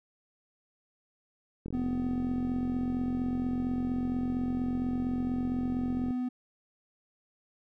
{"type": "click train", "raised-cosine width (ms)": 3, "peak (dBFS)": -25, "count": 198, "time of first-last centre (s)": [1.66, 6.107], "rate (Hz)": 44.3}
{"type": "tone", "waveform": "triangle", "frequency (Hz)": 250.2, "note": "B3", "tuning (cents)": 23, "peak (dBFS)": -27, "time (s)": [1.73, 6.29], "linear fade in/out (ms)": 10}
{"effects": []}